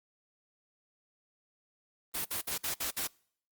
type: noise bursts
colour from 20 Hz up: white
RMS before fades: -34 dBFS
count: 6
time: 2.14-3.075 s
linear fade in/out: 10 ms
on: 110 ms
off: 55 ms
effects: noise-tail reverb RT60 0.6 s tail -26 dB re dry + Opus 32 kbps